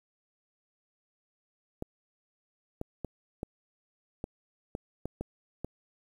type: clicks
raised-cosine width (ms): 2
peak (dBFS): -21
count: 9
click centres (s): 1.824 / 2.814 / 3.047 / 3.431 / 4.241 / 4.751 / 5.056 / 5.21 / 5.646
effects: 9-bit